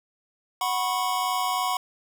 square chord, F# suspended fourth, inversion none, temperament equal with one note detuned, 740 / 987.8 / 1090.9 Hz, F#5 / B5 / C#6, 0 / 0 / -28 cents, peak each -29 dBFS, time 0.61-1.77 s, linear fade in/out 2 ms, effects none

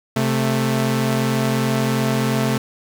sawtooth tone pair together, 131.74 / 220.6 Hz, C3 / A3, +12 / +5 cents, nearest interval major sixth, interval 893 cents, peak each -16 dBFS, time 0.16-2.58 s, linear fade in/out 5 ms, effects 8-bit

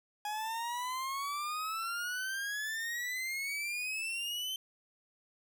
40% pulse exponential sweep, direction up, 830.6 to 3100 Hz, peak -34 dBFS, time 0.25-4.56 s, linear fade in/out 2 ms, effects none

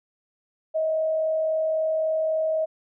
sine tone with frequency modulation, 634 Hz, D#5, 32 cents sharp, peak -21 dBFS, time 0.74-2.66 s, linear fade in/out 20 ms, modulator 43.7 Hz, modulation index 0.23, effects none

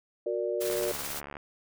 sine chord, Gb augmented, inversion none, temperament equal with one note detuned, 366.4 / 466.2 / 587.3 Hz, Gb4 / Bb4 / D5, -17 / 0 / 0 cents, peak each -32 dBFS, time 0.26-0.92 s, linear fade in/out 5 ms
white noise with tremolo, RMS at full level -35 dBFS, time 0.6-1.21 s, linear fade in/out 20 ms, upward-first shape sine, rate 18 Hz, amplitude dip 35%
click train, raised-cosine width 0.5 ms, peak -25 dBFS, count 49, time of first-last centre 0.7-1.369 s, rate 71.8 Hz
effects none

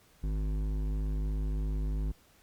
triangle tone with hard clipping, 51.5 Hz, G#1, 14 cents flat, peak -31 dBFS, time 0.23-2.12 s, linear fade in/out 10 ms, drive 16 dB, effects pink hiss -63 dBFS RMS until 2.42 s + Opus 48 kbps

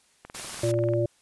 click train, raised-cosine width 0.5 ms, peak -26 dBFS, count 15, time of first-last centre 0.25-0.936 s, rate 20.4 Hz
white noise, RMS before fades -36 dBFS, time 0.34-0.72 s, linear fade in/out 10 ms
harmonic tone, 116.54 Hz, A#2, in tune, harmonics 1 / 3 / 5, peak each -26 / -26 / -26 dBFS, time 0.63-1.06 s, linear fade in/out 5 ms
effects white hiss -63 dBFS RMS until 1.21 s + resampled to 24000 Hz

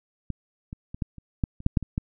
clicks, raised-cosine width 5 ms, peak -17 / -23 / -23 / -14 / -30 / -11 / -28 / -7 / -6 / -21 / -13 dBFS, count 11, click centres 0.303 / 0.729 / 0.945 / 1.022 / 1.183 / 1.438 / 1.604 / 1.664 / 1.772 / 1.827 / 1.979 s, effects none

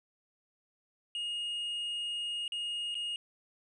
triangle tone with dropouts, 2860 Hz, F7, 41 cents sharp, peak -32 dBFS, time 1.15-3.16 s, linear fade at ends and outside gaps 1 ms, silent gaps 2.479-2.521 / 2.944-2.952 s, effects resampled to 24000 Hz

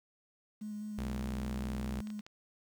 sine tone with vibrato, 210.9 Hz, G#3, 27 cents sharp, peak -38 dBFS, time 0.61-2.21 s, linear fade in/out 10 ms, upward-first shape square, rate 4.9 Hz, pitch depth 12 cents each way
sawtooth tone, 63 Hz, B1, 35 cents sharp, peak -33 dBFS, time 0.98-2.01 s, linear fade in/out 5 ms
clicks, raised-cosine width 0.2 ms, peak -33 dBFS, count 4, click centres 2.072 / 2.103 / 2.193 / 2.265 s
effects 10-bit

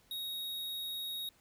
square tone, 3764 Hz, A#7, 16 cents sharp, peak -38 dBFS, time 0.11-1.29 s, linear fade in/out 2 ms, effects pink hiss -67 dBFS RMS until 1.4 s

